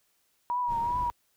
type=tone with vibrato; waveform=sine; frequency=958 Hz; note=A#5; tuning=47 cents sharp; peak=-26 dBFS; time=0.5-1.1 s; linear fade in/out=0 ms; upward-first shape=triangle; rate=2.6 Hz; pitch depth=66 cents each way
type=noise; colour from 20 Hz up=brown; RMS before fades=-40 dBFS; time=0.67-1.12 s; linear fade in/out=50 ms
effects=white hiss -71 dBFS RMS until 1.36 s